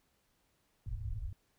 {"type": "low-pass noise", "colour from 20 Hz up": "white", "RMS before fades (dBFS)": -39, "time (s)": [0.86, 1.33], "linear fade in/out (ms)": 2, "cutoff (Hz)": 120, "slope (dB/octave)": 96, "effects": ["pink hiss -75 dBFS RMS until 1.58 s"]}